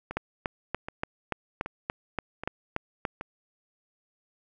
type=two click trains; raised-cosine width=0.5 ms; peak=-20 / -13 dBFS; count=5 / 11; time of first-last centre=0.11-3.211 / 0.17-3.052 s; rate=1.29 / 3.47 Hz; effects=none